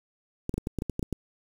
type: clicks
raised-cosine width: 3 ms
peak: -16 dBFS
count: 10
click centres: 0.494 / 0.541 / 0.58 / 0.671 / 0.787 / 0.821 / 0.897 / 0.994 / 1.028 / 1.127 s
effects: 7-bit